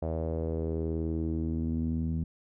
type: tone with low-pass filter sweep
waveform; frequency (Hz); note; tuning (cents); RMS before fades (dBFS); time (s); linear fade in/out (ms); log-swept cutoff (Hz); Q
sawtooth; 80.9; E2; -32; -31; 0.02-2.24; 5; 610 to 200; 3.8
effects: none